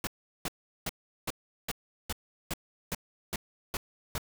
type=noise bursts; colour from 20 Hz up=pink; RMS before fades=-33 dBFS; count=11; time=0.04-4.181 s; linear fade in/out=2 ms; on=31 ms; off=380 ms; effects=none